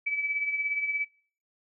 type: tone with tremolo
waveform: sine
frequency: 2298 Hz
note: D7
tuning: 38 cents flat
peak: -24 dBFS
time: 0.06-1.05 s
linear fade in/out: 10 ms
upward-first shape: triangle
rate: 17 Hz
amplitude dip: 65%
effects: noise-tail reverb RT60 0.5 s tail -23 dB re dry